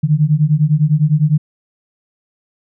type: beating tone pair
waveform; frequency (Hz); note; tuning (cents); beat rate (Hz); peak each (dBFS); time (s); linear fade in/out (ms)
sine; 146.6 / 156.5; D3 / D#3; -3 / +10; 9.9; -13; 0.03-1.38; 10
effects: none